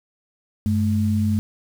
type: tone pair together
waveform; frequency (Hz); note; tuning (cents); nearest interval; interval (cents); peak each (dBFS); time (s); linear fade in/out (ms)
sine; 96.71 / 214.5; G2 / A3; -23 / -44; octave + major second; 1379; -20; 0.66-1.39; 0
effects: 7-bit